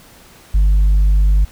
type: tone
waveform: sine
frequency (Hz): 50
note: G1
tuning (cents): +35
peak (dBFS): -6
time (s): 0.54-1.45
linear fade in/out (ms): 10
effects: tanh soft clip ceiling -8 dBFS + pink hiss -44 dBFS RMS until 1.51 s